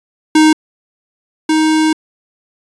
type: tone pair in turn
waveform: square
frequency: 311.1 / 313.3 Hz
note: D#4 / D#4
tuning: 0 / +12 cents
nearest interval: unison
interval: 12 cents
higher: second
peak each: -6 / -10 dBFS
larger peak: first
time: 0.35-0.53 / 1.49-1.93 s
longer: second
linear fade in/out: 5 ms
effects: resampled to 22050 Hz